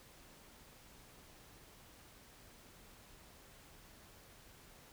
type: silence
effects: pink hiss -60 dBFS RMS until 4.92 s